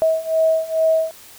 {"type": "beating tone pair", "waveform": "sine", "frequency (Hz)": [641, 643.3], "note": ["E5", "E5"], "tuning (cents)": [-49, -42], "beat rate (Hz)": 2.3, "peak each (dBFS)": [-19, -17], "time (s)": [0.02, 1.11], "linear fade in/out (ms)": 0, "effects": ["white hiss -43 dBFS RMS until 1.38 s"]}